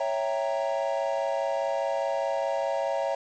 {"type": "chord", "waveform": "triangle", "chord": "C# diminished seventh", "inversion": "none", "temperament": "equal", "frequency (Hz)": [554.4, 659.3, 784, 932.3], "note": ["C#5", "E5", "G5", "Bb5"], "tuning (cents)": [0, 0, 0, 0], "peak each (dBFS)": [-27, -28, -32, -32], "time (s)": [0, 3.15], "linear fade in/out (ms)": 5, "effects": ["resampled to 16000 Hz", "8-bit"]}